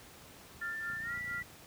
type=tone with tremolo; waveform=sine; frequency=1396.9 Hz; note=F6; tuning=in tune; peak=-38 dBFS; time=0.61-1.41 s; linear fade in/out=10 ms; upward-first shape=sine; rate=4.4 Hz; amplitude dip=100%
type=tone with pitch glide; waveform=sine; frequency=1777 to 1960.3 Hz; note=A6 to B6; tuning=+17 to -13 cents; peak=-37 dBFS; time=0.61-1.43 s; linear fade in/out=10 ms; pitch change=+170 cents; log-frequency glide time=1-1.15 s
type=click train; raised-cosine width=5 ms; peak=-39 dBFS; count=16; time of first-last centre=0.9-1.415 s; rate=29.1 Hz
effects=pink hiss -54 dBFS RMS until 1.66 s + high-pass 60 Hz 12 dB/octave